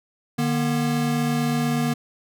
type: tone pair together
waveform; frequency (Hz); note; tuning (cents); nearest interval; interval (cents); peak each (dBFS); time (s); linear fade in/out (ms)
square; 150.8 / 239.4; D3 / A#3; +46 / +46; minor sixth; 800; -25 / -23; 0.38-1.94; 10
effects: none